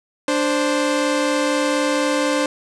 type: tone pair together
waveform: sawtooth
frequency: 293.7 / 523.3 Hz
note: D4 / C5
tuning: 0 / 0 cents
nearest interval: minor seventh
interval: 1000 cents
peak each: -16 dBFS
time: 0.28-2.46 s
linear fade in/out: 2 ms
effects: resampled to 22050 Hz + 7-bit